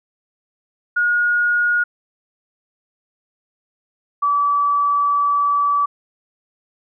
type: tone pair in turn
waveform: sine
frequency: 1440 / 1150.9 Hz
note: F#6 / D6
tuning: -47 / -35 cents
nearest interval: major third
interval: 388 cents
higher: first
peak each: -14 dBFS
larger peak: neither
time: 0.96-1.84 / 4.22-5.86 s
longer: second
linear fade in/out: 10 ms
effects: none